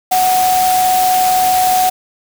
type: tone in noise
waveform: sine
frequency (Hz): 740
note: F#5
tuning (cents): 0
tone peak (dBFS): -10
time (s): 0.11-1.9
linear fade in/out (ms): 10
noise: white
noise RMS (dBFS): -20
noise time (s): 0.11-1.9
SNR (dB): +7
effects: none